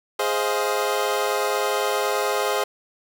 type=chord; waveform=25% pulse; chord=F minor seventh; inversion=first; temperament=equal with one note detuned; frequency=415.3 / 523.3 / 627.7 / 698.5 Hz; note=Ab4 / C5 / Eb5 / F5; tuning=0 / 0 / +15 / 0 cents; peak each=-21 / -22 / -25 / -26 dBFS; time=0.19-2.64 s; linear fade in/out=5 ms; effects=none